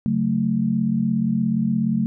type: chord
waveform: sine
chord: F# minor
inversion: second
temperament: equal with one note detuned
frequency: 138.59 / 185 / 222 Hz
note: C#3 / F#3 / A3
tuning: 0 / 0 / +16 cents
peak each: -26 / -23 / -20 dBFS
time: 0.06-2.06 s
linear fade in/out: 0 ms
effects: none